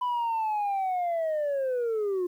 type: linear sweep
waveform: sine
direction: down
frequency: 1000 to 349.2 Hz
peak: -23 dBFS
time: 0.01-2.27 s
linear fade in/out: 10 ms
effects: tanh soft clip ceiling -24 dBFS + 10-bit